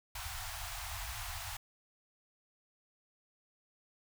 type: band-stop noise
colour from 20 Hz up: pink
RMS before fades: -42 dBFS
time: 0.15-1.57 s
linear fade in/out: 5 ms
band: 110 to 670 Hz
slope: 96 dB/octave
effects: none